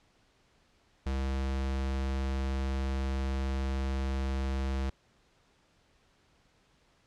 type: tone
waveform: square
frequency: 66.8 Hz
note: C2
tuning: 36 cents sharp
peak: -30 dBFS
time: 1.06-4.9 s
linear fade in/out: 5 ms
effects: pink hiss -67 dBFS RMS until 7.06 s + low-pass 6000 Hz 12 dB/octave